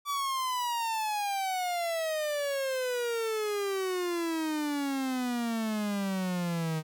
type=exponential sweep; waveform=45% pulse; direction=down; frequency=1160 to 155.56 Hz; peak=-29 dBFS; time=0.05-6.83 s; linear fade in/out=50 ms; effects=none